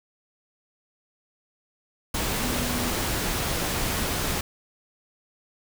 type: tone in noise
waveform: sine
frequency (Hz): 244.2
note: B3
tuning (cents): -19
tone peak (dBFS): -30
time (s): 2.4-2.91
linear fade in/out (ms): 5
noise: pink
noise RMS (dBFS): -27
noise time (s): 2.14-4.41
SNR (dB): -6
effects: none